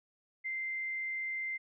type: tone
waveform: sine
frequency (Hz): 2085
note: C7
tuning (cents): -7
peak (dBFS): -34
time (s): 0.44-1.58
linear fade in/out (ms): 20
effects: none